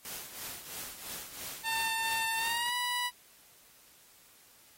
white noise with tremolo, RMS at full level -40 dBFS, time 0.05-2.7 s, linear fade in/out 0 ms, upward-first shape triangle, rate 3 Hz, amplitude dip 70%
15% pulse tone with pitch glide, 899 to 980.4 Hz, A5 to B5, +37 to -13 cents, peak -24 dBFS, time 1.63-3.11 s, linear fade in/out 50 ms, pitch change +150 cents, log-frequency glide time 2.38-2.74 s
effects white hiss -60 dBFS RMS until 4.77 s + AAC 48 kbps

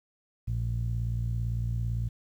sawtooth tone with low-pass filter, 57.8 Hz, A#1, 14 cents flat, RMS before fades -30 dBFS, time 0.47-2.09 s, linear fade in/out 10 ms, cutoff 120 Hz, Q 3.4, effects 10-bit

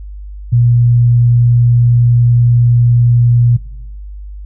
sine tone, 119.8 Hz, A#2, 48 cents sharp, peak -6 dBFS, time 0.52-3.57 s, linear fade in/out 10 ms, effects noise-tail reverb RT60 0.8 s tail -19 dB re dry + added 50 Hz sine -25 dBFS peak until 4.45 s

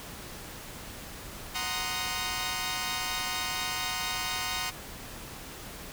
10% pulse chord, C half-diminished seventh, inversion second, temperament equal, 740 / 932.3 / 1046.5 / 1244.5 Hz, Gb5 / Bb5 / C6 / Eb6, 0 / 0 / 0 / 0 cents, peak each -28 dBFS, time 1.54-4.71 s, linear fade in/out 20 ms, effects pink hiss -43 dBFS RMS until 5.92 s

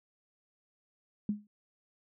sine tone with exponential decay, 208 Hz, G#3, 3 cents sharp, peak -25 dBFS, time 1.29-1.47 s, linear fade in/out 2 ms, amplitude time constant 37 ms, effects none

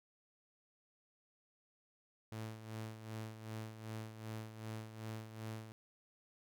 sawtooth tone with tremolo, 110.2 Hz, A2, 3 cents sharp, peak -38 dBFS, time 2.32-5.72 s, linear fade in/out 0 ms, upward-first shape sine, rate 2.6 Hz, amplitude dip 65%, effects none

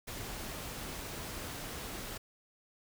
pink noise, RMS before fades -42 dBFS, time 0.07-2.18 s, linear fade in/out 10 ms, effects none

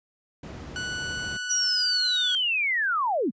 brown noise, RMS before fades -33 dBFS, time 0.43-1.37 s, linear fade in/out 5 ms
sawtooth tone, 1480 Hz, F#6, in tune, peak -26 dBFS, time 0.76-2.35 s, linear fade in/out 0 ms
sine linear sweep, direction down, 5920 to 181.7 Hz, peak -22 dBFS, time 1.49-3.31 s, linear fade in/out 20 ms
violet noise with exponential decay, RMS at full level -42 dBFS, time 2.36-2.53 s, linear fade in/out 2 ms, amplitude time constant 36 ms
effects high-pass 100 Hz 12 dB/octave + resampled to 16000 Hz

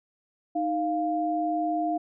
sine tone pair together, 311 / 698.5 Hz, D#4 / F5, -1 / 0 cents, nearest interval octave + major second, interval 1401 cents, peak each -28 / -26 dBFS, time 0.55-1.98 s, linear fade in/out 10 ms, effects none

